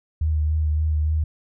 sine tone with vibrato, 77.1 Hz, D#2, 15 cents flat, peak -18 dBFS, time 0.21-1.24 s, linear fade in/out 5 ms, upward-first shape sine, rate 3.5 Hz, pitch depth 26 cents each way, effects none

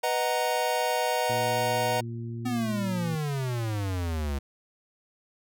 square chord, B major seventh, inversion none, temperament equal with one note detuned, 493.9 / 622.3 / 743 / 932.3 Hz, B4 / D#5 / F#5 / A#5, 0 / 0 / +7 / 0 cents, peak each -31 dBFS, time 0.03-2.01 s, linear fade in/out 10 ms
harmonic tone, 116.54 Hz, A#2, in tune, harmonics 1 / 2 / 3, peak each -33 / -39 / -43 dBFS, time 1.29-3.16 s, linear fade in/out 10 ms
square exponential sweep, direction down, 255.5 to 68 Hz, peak -28 dBFS, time 2.45-4.39 s, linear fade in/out 10 ms
effects none

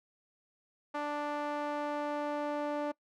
sawtooth tone with band-pass filter sweep, 293.9 Hz, D4, 1 cent sharp, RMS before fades -35 dBFS, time 0.94-2.92 s, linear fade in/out 10 ms, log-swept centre 960 to 640 Hz, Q 1.3, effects noise-tail reverb RT60 0.1 s tail -22 dB re dry

